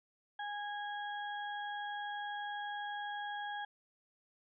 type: harmonic tone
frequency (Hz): 824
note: G#5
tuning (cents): -14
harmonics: 1 / 2 / 4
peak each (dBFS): -40 / -43 / -50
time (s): 0.39-3.65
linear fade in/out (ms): 5
effects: none